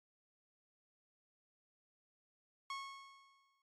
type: tone with exponential decay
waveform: sawtooth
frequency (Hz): 1096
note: C#6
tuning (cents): -20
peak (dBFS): -36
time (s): 2.7-3.62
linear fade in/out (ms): 2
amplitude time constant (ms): 200
effects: low-pass 6000 Hz 12 dB/octave + AAC 64 kbps